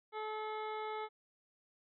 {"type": "harmonic tone", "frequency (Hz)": 431.5, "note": "A4", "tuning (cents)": -34, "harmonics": [1, 2, 3, 4, 5, 7, 8, 9], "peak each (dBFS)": [-42, -42, -46, -57, -50, -62, -58, -61], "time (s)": [0.12, 1.09], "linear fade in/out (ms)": 50, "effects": []}